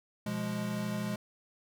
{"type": "chord", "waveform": "square", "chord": "F diminished", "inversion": "second", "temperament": "equal", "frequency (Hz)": [123.47, 174.61, 207.7], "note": ["Cb3", "F3", "Ab3"], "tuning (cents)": [0, 0, 0], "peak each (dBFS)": [-40, -40, -35], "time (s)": [0.26, 1.16], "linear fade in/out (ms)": 5, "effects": []}